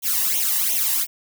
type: noise with flanger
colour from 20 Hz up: blue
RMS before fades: -21 dBFS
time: 0.02-1.07 s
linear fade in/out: 50 ms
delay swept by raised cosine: 0.31 to 1.09 ms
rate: 2.8 Hz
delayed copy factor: +0.9
effects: none